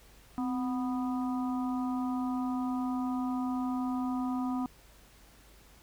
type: harmonic tone with a mistuned harmonic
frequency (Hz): 246.9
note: B3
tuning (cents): 0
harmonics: 1 / 3 / 4 / 5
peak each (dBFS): -30 / -40 / -42 / -44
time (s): 0.38-4.66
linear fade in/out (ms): 0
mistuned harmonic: 1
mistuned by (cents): +68
effects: added 50 Hz sine -59 dBFS peak until 5.82 s + pink hiss -59 dBFS RMS until 5.82 s